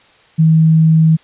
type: tone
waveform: sine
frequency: 160 Hz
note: D#3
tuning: 49 cents sharp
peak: -6 dBFS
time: 0.38-1.17 s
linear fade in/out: 20 ms
effects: white hiss -48 dBFS RMS until 1.23 s + resampled to 8000 Hz